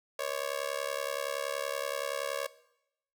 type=tone with amplitude modulation; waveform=sawtooth; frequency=554.4 Hz; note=C#5; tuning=in tune; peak=-24 dBFS; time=0.19-2.47 s; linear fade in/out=5 ms; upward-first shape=sine; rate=70.6 Hz; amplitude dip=100%; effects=noise-tail reverb RT60 0.8 s tail -18 dB re dry